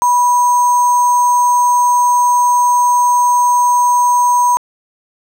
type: tone with sample-and-hold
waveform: sine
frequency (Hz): 980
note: B5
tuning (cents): -14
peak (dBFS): -8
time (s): 0.02-4.57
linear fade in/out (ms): 0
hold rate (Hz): 7350
effects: low-pass 12000 Hz 12 dB/octave